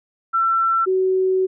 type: tone pair in turn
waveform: sine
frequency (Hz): 1345 / 375.6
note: E6 / F#4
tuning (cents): +34 / +26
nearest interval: octave + minor seventh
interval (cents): 2208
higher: first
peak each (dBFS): -15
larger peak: neither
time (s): 0.33-0.86 / 0.86-1.47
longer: second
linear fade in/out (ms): 20
effects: none